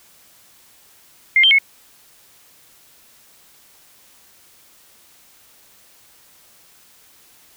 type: tone with pitch steps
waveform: sine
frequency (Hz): 2109 / 3142 / 2189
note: C7 / G7 / C#7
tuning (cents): +13 / +3 / -22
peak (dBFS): -9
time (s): 1.36-1.585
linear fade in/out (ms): 2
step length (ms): 75
effects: white hiss -51 dBFS RMS until 7.56 s